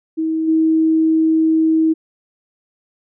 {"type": "tone with level steps", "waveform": "sine", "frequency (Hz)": 319.7, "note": "D#4", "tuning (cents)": 47, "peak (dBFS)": [-16, -11], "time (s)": [0.17, 1.94], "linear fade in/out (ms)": 20, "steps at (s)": 0.47, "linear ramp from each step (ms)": 20, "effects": []}